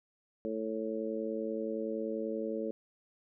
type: harmonic tone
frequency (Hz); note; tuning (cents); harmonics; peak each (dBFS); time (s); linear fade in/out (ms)
110.5; A2; +8; 2 / 3 / 4 / 5; -39 / -39 / -37 / -39; 0.45-2.71; 0
effects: none